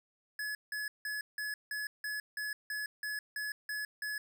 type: tone bursts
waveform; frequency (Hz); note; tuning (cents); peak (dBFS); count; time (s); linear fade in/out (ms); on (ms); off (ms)
square; 1701; G#6; +41; -36; 12; 0.39-4.18; 2; 160; 170
effects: none